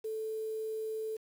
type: tone with quantisation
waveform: sine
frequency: 438.6 Hz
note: A4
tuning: 6 cents flat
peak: -34 dBFS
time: 0.04-1.17 s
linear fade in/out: 10 ms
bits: 9
effects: none